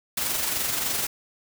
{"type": "noise with amplitude modulation", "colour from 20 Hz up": "white", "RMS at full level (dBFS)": -25, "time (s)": [0.17, 1.07], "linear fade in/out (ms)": 5, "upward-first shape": "sine", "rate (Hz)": 23.3, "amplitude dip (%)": 40, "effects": []}